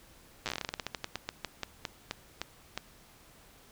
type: slowing click train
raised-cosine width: 0.2 ms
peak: -16 dBFS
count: 25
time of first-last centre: 0.46-2.776 s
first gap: 8 ms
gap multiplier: 1.18
effects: pink hiss -58 dBFS RMS until 3.71 s